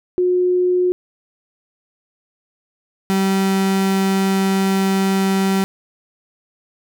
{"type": "tone pair in turn", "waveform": ["sine", "35% pulse"], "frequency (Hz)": [361.4, 192.94], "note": ["F#4", "G3"], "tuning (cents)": [-41, -27], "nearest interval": "major seventh", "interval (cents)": 1086, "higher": "first", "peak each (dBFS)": -13, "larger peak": "neither", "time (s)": [[0.18, 0.92], [3.1, 5.64]], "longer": "second", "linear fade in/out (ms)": 0, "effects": []}